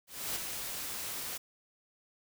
white noise with ADSR envelope, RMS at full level -34 dBFS, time 0.07-1.38 s, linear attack 290 ms, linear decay 5 ms, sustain -5 dB, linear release 12 ms, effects none

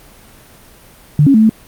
sine tone with pitch steps, 148.1 / 275.9 / 218.4 / 219.8 Hz, D3 / C#4 / A3 / A3, +15 / -8 / -13 / -2 cents, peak -5 dBFS, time 1.19-1.494 s, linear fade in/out 2 ms, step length 76 ms, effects pink hiss -42 dBFS RMS until 1.67 s + Opus 32 kbps

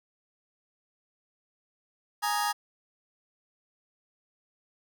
sawtooth chord, Ab suspended second, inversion none, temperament just, 830.6 / 934.4 / 1245.9 Hz, Ab5 / Bb5 / Eb6, 0 / +4 / +2 cents, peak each -25 / -28 / -28 dBFS, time 2.22-2.53 s, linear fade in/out 20 ms, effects none

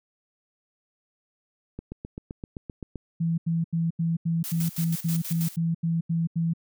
click train, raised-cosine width 3 ms, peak -22 dBFS, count 10, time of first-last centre 1.79-2.957 s, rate 7.71 Hz
sine tone bursts, 165.9 Hz, E3, 11 cents sharp, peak -22 dBFS, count 13, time 3.2-6.536 s, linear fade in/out 10 ms, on 180 ms, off 83 ms
blue noise with tremolo, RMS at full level -34 dBFS, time 4.44-5.56 s, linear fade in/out 0 ms, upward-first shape square, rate 6.2 Hz, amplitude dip 70%
effects none

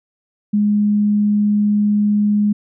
sine tone, 207.7 Hz, G#3, in tune, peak -12 dBFS, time 0.53-2.53 s, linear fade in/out 10 ms, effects none

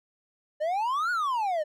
triangle exponential two-way sweep, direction up then down, 587.3 to 1480 to 587.3 Hz, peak -23 dBFS, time 0.6-1.64 s, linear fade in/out 20 ms, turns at 1.11 s, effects none

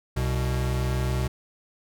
square tone pair together, 65 / 124.81 Hz, C2 / B2, -11 / +19 cents, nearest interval major seventh, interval 1130 cents, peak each -27 dBFS, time 0.16-1.28 s, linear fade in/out 10 ms, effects none

